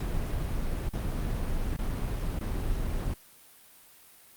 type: noise with dropouts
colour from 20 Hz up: brown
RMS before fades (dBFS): -30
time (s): 0-3.14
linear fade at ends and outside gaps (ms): 5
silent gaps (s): 0.891-0.933 / 1.766-1.787 / 2.391-2.408
effects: white hiss -55 dBFS RMS until 4.36 s + Opus 48 kbps